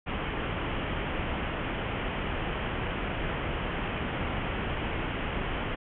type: low-pass noise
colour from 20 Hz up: pink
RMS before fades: -32 dBFS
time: 0.06-5.76 s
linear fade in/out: 20 ms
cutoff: 3200 Hz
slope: 96 dB/octave
effects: none